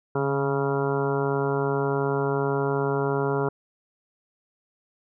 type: harmonic tone with a mistuned harmonic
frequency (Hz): 138.59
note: C#3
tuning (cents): 0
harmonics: 1 / 2 / 3 / 4 / 5 / 6 / 7 / 8 / 9 / 10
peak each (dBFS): -28 / -32 / -25 / -35 / -34 / -37 / -33 / -39 / -39 / -35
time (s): 0.15-3.49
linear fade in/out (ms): 5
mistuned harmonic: 1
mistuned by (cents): +33
effects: none